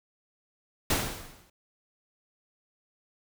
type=noise with exponential decay; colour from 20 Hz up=pink; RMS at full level=-23 dBFS; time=0.9-1.5 s; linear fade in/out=5 ms; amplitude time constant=130 ms; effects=none